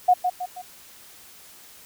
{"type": "tone with echo", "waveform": "sine", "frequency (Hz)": 726, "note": "F#5", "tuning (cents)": -33, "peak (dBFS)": -12, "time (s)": [0.08, 0.14], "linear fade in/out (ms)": 10, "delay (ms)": 160, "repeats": 3, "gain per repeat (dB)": -7, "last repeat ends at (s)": 0.62, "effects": ["white hiss -48 dBFS RMS until 1.85 s"]}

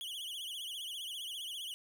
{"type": "tone with vibrato", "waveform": "45% pulse", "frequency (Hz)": 3136, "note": "G7", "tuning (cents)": 0, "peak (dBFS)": -40, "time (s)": [0.01, 1.74], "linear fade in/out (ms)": 0, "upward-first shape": "triangle", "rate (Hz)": 15, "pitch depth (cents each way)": 180, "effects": []}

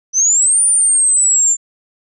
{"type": "exponential two-way sweep", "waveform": "sine", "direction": "up then down", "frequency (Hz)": [5960, 9397, 7190], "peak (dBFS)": -9, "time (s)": [0.13, 1.57], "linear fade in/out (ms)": 50, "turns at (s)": 0.63, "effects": []}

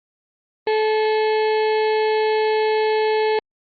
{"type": "harmonic tone with a mistuned harmonic", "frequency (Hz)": 433.4, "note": "A4", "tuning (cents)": -26, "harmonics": [1, 2, 4, 5, 6, 7, 8, 9, 10], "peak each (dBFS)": [-17, -23, -32, -32, -35, -40, -39, -41, -37], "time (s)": [0.67, 3.39], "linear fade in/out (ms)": 2, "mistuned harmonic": 8, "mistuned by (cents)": -73, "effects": ["Opus 24 kbps"]}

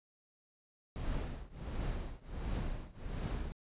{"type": "noise with tremolo", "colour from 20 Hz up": "brown", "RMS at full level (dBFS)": -35, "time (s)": [0.96, 3.52], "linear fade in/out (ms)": 0, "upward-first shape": "triangle", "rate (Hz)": 1.4, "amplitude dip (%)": 95, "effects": ["resampled to 8000 Hz"]}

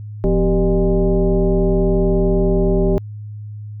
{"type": "tone with frequency modulation", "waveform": "sine", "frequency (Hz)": 174.61, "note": "F3", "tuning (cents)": 0, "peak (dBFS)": -12, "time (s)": [0.24, 2.98], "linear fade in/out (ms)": 0, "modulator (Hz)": 215, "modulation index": 1.6, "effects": ["added 105 Hz sine -28 dBFS peak until 3.8 s"]}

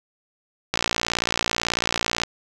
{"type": "click train", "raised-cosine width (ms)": 0.2, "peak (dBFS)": -3, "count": 88, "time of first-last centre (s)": [0.74, 2.235], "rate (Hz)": 58.2, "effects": []}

